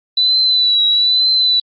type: tone with vibrato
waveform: sine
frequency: 3973 Hz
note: B7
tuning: 10 cents sharp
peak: -10 dBFS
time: 0.17-1.6 s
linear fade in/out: 5 ms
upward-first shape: triangle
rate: 1.1 Hz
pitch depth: 51 cents each way
effects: Opus 48 kbps